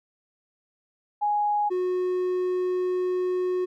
sine / triangle tone pair in turn, 830.6 / 364.8 Hz, G#5 / F#4, 0 / -24 cents, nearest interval octave + major second, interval 1424 cents, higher first, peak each -21 dBFS, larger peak neither, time 1.21-1.7 / 1.7-3.66 s, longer second, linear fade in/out 20 ms, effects none

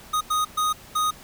square tone bursts at uneven times, 1244.5 Hz, D#6, in tune, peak -21 dBFS, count 4, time 0.13-0.21 / 0.3-0.45 / 0.57-0.73 / 0.95-1.11 s, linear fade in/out 10 ms, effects pink hiss -46 dBFS RMS until 1.23 s

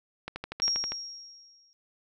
click train, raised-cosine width 0.3 ms, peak -19 dBFS, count 9, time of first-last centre 0.28-0.92 s, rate 12.5 Hz
sine tone with exponential decay, 5588 Hz, F8, in tune, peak -22 dBFS, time 0.62-1.73 s, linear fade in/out 0 ms, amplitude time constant 240 ms
effects none

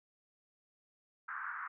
white band-pass noise, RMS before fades -42 dBFS, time 1.28-1.68 s, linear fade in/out 10 ms, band 1100 to 1600 Hz, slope 48 dB/octave, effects none

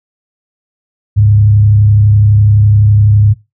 sine tone with frequency modulation, 103.9 Hz, G#2, 1 cent sharp, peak -4 dBFS, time 1.16-3.34 s, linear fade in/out 20 ms, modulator 31.9 Hz, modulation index 0.39, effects noise-tail reverb RT60 0.2 s tail -17 dB re dry

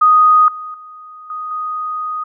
sine tone with level steps, 1244.5 Hz, D#6, in tune, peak -6 / -25 / -33 / -22 / -19 dBFS, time 0.01-2.24 s, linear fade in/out 10 ms, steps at 0.48 / 0.74 / 1.3 / 1.51 s, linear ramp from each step 2 ms, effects none

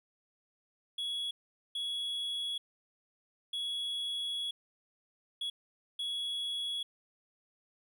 triangle tone bursts at uneven times, 3357 Hz, G#7, 18 cents sharp, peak -32 dBFS, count 5, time 0.98-1.31 / 1.75-2.58 / 3.53-4.51 / 5.41-5.5 / 5.99-6.83 s, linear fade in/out 5 ms, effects none

